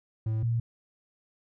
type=tone pair in turn; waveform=triangle / sine; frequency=110.2 / 116.32 Hz; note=A2 / A#2; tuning=+3 / -3 cents; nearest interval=minor second; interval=94 cents; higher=second; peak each=-24 dBFS; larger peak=neither; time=0.26-0.43 / 0.43-0.6 s; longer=neither; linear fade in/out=5 ms; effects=none